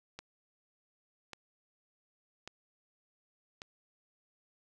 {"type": "click train", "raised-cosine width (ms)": 0.2, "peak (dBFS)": -26, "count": 4, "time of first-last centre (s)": [0.19, 3.619], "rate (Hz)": 0.875, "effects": []}